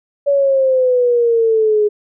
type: exponential sweep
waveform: sine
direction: down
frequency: 570 to 415.3 Hz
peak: -10 dBFS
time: 0.26-1.89 s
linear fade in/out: 20 ms
effects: none